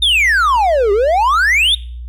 triangle exponential two-way sweep, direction down then up, 3729 to 388.9 to 3729 Hz, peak -8 dBFS, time 0.02-1.75 s, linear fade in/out 5 ms, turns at 0.92 s, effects noise-tail reverb RT60 0.5 s tail -22 dB re dry + added 60 Hz sine -25 dBFS peak until 2.08 s

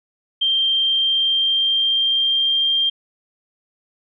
sine tone with pitch glide, 3164 to 3188 Hz, G7 to G7, +15 to +28 cents, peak -15 dBFS, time 0.41-2.9 s, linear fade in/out 10 ms, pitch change +13 cents, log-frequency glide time 0.73-2.69 s, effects none

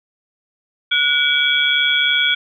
sine tone cluster, 1458 / 2297 / 3254 / 3397 Hz, F#6 / D7 / G#7 / G#7, -26 / -39 / -36 / +38 cents, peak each -19 dBFS, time 0.91-2.35 s, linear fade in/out 10 ms, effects none

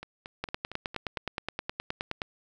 two click trains, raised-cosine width 0.3 ms, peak -24 / -15 dBFS, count 6 / 18, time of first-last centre 0.03-1.174 / 0.44-2.218 s, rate 4.37 / 9.56 Hz, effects none

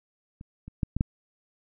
clicks, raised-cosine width 5 ms, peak -30 / -28 / -13 / -15 / -10 dBFS, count 5, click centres 0.411 / 0.68 / 0.832 / 0.966 / 1.009 s, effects none

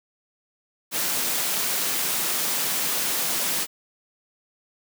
white high-pass noise, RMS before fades -25 dBFS, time 0.91-3.67 s, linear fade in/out 50 ms, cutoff 130 Hz, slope 96 dB/octave, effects none

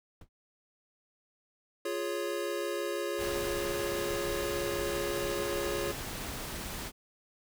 brown noise with exponential decay, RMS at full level -41 dBFS, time 0.21-0.29 s, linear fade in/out 5 ms, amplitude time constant 17 ms
square chord, Db major, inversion first, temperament equal, 349.2 / 415.3 / 554.4 Hz, F4 / Ab4 / Db5, 0 / 0 / 0 cents, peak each -37 dBFS, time 1.85-5.92 s, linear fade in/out 5 ms
pink noise, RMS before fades -39 dBFS, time 3.17-6.92 s, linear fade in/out 50 ms
effects none

